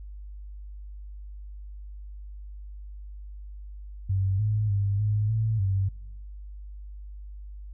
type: tone with pitch steps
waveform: sine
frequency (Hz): 96.2 / 106.4 / 100.3 / 105.3 / 110.8 / 96.8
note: G2 / G#2 / G2 / G#2 / A2 / G2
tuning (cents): -32 / +42 / +40 / +24 / +13 / -21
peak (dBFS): -22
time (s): 4.09-5.89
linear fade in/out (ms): 10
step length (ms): 300
effects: noise-tail reverb RT60 1.0 s tail -25 dB re dry + added 50 Hz sine -38 dBFS peak until 7.73 s